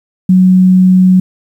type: tone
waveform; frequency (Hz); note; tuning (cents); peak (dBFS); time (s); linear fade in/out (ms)
sine; 185; F#3; 0; -3; 0.29-1.2; 5
effects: 7-bit